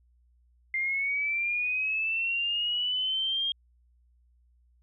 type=linear sweep; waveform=sine; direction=up; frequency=2093 to 3238 Hz; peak=-26 dBFS; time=0.74-3.52 s; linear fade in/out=2 ms; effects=added 60 Hz sine -61 dBFS peak until 4.82 s